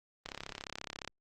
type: click train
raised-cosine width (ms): 0.2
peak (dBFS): -22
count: 29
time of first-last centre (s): 0.26-1.076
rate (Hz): 34.3
effects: Opus 24 kbps